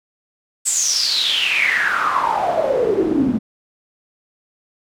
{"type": "noise with band-pass filter sweep", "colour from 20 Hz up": "pink", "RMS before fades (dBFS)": -18, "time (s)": [0.65, 3.39], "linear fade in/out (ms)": 20, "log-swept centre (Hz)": [8000, 220], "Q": 10, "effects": []}